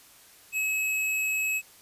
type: tone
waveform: square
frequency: 2571 Hz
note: E7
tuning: 44 cents flat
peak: -26 dBFS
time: 0.52-1.62 s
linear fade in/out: 50 ms
effects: white hiss -54 dBFS RMS until 1.81 s + resampled to 32000 Hz